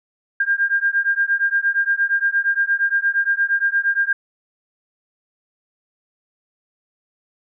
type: beating tone pair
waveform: sine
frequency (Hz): 1600 / 1608.6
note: G6 / G6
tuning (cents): +35 / +44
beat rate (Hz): 8.6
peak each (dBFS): -19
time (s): 0.4-4.13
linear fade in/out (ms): 5
effects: none